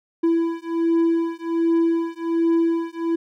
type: beating tone pair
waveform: triangle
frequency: 332 / 333.3 Hz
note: E4 / E4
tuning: +12 / +19 cents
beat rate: 1.3 Hz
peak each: -19 dBFS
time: 0.23-3.16 s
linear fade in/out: 10 ms
effects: none